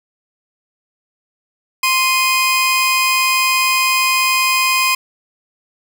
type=tone pair together; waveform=sawtooth; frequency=1046.5 / 2485 Hz; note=C6 / D#7; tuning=0 / -3 cents; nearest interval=octave + minor third; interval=1497 cents; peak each=-12 dBFS; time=1.83-4.95 s; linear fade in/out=5 ms; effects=none